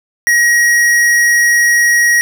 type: tone with hard clipping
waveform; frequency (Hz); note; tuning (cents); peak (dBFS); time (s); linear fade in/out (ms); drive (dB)
triangle; 1896; A#6; +29; -9; 0.27-2.21; 0; 17
effects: none